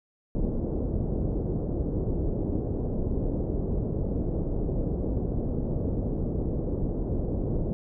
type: low-pass noise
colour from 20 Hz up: pink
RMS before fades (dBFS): -28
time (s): 0.35-7.73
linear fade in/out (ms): 0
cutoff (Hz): 500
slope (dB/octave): 24
effects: none